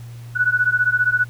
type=beating tone pair; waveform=sine; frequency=1470 / 1485 Hz; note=F#6 / F#6; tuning=-12 / +6 cents; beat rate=15 Hz; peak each=-18 / -18 dBFS; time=0.35-1.25 s; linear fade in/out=20 ms; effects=added 118 Hz sine -33 dBFS peak until 1.29 s + pink hiss -49 dBFS RMS until 1.29 s